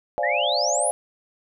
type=chord; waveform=sine; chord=D half-diminished seventh; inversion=third; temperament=equal; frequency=523.3 / 587.3 / 698.5 / 830.6 Hz; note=C5 / D5 / F5 / Ab5; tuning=0 / 0 / 0 / 0 cents; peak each=-29 / -25 / -26 / -29 dBFS; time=0.18-0.91 s; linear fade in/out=0 ms
type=exponential sweep; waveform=sine; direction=up; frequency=1760 to 10990 Hz; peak=-23 dBFS; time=0.23-0.91 s; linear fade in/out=5 ms
effects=none